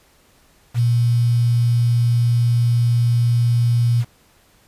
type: tone with quantisation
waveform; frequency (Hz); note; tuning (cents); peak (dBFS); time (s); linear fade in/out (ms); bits
sine; 119; A#2; +36; -13; 0.74-4.05; 50; 6
effects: pink hiss -55 dBFS RMS until 4.67 s + resampled to 32000 Hz